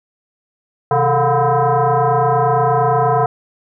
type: tone with frequency modulation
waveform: sine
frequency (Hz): 130.2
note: C3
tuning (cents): -8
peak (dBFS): -11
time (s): 0.91-3.26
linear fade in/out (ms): 2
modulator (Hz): 289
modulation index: 3.5
effects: none